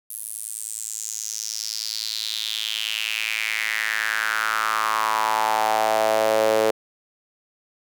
sawtooth tone with high-pass filter sweep, 109.6 Hz, A2, 6 cents flat, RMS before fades -24 dBFS, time 0.1-6.71 s, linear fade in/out 5 ms, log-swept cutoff 11000 to 480 Hz, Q 4.7, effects none

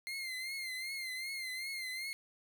30% pulse tone with vibrato, 2099 Hz, C7, 5 cents sharp, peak -36 dBFS, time 0.07-2.13 s, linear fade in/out 0 ms, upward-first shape triangle, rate 2.6 Hz, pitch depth 75 cents each way, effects none

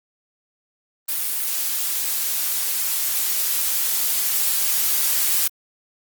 blue noise with level ramp, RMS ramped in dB -24 to -19 dBFS, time 1.08-5.48 s, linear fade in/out 10 ms, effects Opus 32 kbps

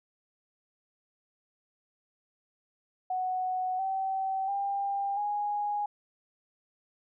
sine tone with pitch steps, 741 / 768.5 / 796.9 / 826.5 Hz, F#5 / G5 / G5 / G#5, +2 / -35 / +28 / -9 cents, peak -28 dBFS, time 3.1-5.86 s, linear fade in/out 5 ms, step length 690 ms, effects none

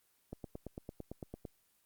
click train, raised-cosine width 2 ms, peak -29 dBFS, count 11, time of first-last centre 0.33-1.452 s, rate 8.91 Hz, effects white hiss -73 dBFS RMS until 1.85 s + Opus 24 kbps

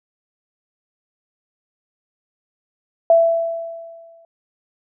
sine tone with exponential decay, 666 Hz, E5, 18 cents sharp, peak -7 dBFS, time 3.1-4.25 s, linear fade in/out 2 ms, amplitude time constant 250 ms, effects none

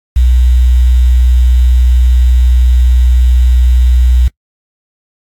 sine tone with quantisation, 61.74 Hz, B1, in tune, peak -4 dBFS, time 0.16-4.28 s, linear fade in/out 5 ms, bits 5, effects noise-tail reverb RT60 0.1 s tail -24 dB re dry + AAC 64 kbps

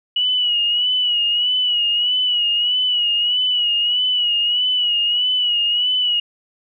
sine tone with vibrato, 2923 Hz, F#7, 22 cents flat, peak -15 dBFS, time 0.16-6.2 s, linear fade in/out 5 ms, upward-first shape sine, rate 1.6 Hz, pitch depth 51 cents each way, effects none

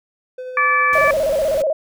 triangle tone with tremolo, 508 Hz, B4, 49 cents sharp, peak -24 dBFS, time 0.38-0.98 s, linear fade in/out 5 ms, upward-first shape triangle, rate 12 Hz, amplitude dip 30%
harmonic tone, 579 Hz, D5, 25 cents flat, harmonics 2 / 3 / 4, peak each -16 / -18 / -19 dBFS, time 0.57-1.11 s, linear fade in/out 2 ms
pink noise, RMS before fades -33 dBFS, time 0.93-1.62 s, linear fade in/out 0 ms
sine tone with vibrato, 587.3 Hz, D5, in tune, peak -15 dBFS, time 0.95-1.73 s, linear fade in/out 5 ms, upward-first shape square, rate 16 Hz, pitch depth 120 cents each way
effects none

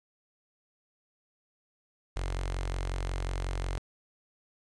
sawtooth tone with notch filter, 45.53 Hz, F#1, 27 cents flat, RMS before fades -33 dBFS, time 2.16-3.78 s, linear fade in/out 0 ms, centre 200 Hz, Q 0.79, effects resampled to 22050 Hz + 10-bit

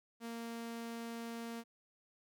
sawtooth tone, 231.6 Hz, A#3, 11 cents flat, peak -38 dBFS, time 0.2-1.64 s, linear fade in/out 50 ms, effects none

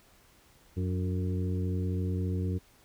harmonic tone with a mistuned harmonic, 91.5 Hz, F#2, 19 cents flat, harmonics 1 / 2 / 3 / 4 / 5, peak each -29 / -35 / -39 / -41 / -43 dBFS, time 0.76-2.59 s, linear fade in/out 20 ms, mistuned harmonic 3, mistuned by +49 cents, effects pink hiss -61 dBFS RMS until 2.84 s

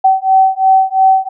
sine beating tone pair, 763 / 765.9 Hz, G5 / G5, -47 / -40 cents, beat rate 2.9 Hz, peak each -10 dBFS, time 0.04-1.29 s, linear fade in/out 10 ms, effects none

